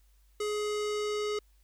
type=tone with low-pass filter sweep; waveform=square; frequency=419.6 Hz; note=G#4; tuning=18 cents sharp; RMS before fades=-32 dBFS; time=0.4-1.39 s; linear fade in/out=5 ms; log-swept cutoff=8700 to 5600 Hz; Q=1.3; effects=added 50 Hz sine -60 dBFS peak until 1.63 s + white hiss -72 dBFS RMS until 1.63 s